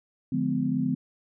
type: chord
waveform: sine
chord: D diminished seventh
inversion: none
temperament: just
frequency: 146.83 / 176.2 / 211.4 / 253.7 Hz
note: D3 / F3 / Ab3 / Cb4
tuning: 0 / +16 / +31 / +47 cents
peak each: -31 / -31 / -31 / -26 dBFS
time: 0.32-0.95 s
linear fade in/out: 5 ms
effects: none